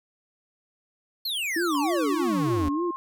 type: exponential sweep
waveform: square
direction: down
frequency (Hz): 4400 to 73.42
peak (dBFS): -27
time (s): 1.25-2.69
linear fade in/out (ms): 5
type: tone with vibrato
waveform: sine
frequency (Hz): 317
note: D#4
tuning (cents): +32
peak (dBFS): -24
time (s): 1.56-2.91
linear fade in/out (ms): 5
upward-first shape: sine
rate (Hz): 3.3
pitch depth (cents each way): 190
type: tone with pitch glide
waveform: sine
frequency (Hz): 1125 to 1064.9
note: C#6 to C6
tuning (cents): +25 to +30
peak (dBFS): -31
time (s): 1.75-2.96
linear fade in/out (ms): 0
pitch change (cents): -95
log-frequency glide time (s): 2.05-2.81
effects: none